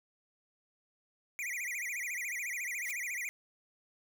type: tone with vibrato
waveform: square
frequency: 2169 Hz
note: C#7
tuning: 38 cents flat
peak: -36 dBFS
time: 1.39-3.29 s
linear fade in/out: 0 ms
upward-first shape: sine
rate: 14 Hz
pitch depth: 220 cents each way
type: noise with exponential growth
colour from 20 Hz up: blue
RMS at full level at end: -40 dBFS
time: 2.77-2.91 s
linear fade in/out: 0 ms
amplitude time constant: 30 ms
effects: none